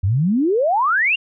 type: exponential sweep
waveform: sine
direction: up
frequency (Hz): 87.31 to 2888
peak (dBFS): -14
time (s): 0.03-1.16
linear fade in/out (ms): 10
effects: none